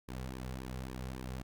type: tone with flanger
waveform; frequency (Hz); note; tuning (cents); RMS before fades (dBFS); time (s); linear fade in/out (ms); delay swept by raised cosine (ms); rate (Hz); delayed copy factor
sawtooth; 64.1; C2; -35; -42; 0.08-1.43; 10; 1.4 to 3.3; 3.6; -0.8
effects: none